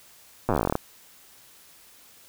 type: slowing click train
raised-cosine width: 1 ms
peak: -9 dBFS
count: 17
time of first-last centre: 0.49-0.754 s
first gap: 8 ms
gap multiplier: 1.09
effects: white hiss -53 dBFS RMS until 2.28 s